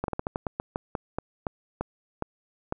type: slowing click train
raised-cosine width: 1 ms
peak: -14 dBFS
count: 15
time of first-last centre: 0.04-2.724 s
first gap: 42 ms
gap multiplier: 1.21
effects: none